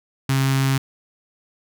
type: tone with notch filter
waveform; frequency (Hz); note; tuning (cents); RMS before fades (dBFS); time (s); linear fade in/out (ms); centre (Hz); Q
sawtooth; 134.6; C3; +49; -19; 0.29-0.78; 5; 530; 0.69
effects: none